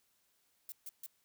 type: noise bursts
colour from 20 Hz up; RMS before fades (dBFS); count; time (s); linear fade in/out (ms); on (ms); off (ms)
violet; -45; 3; 0.69-1.063; 2; 31; 140
effects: white hiss -75 dBFS RMS until 1.24 s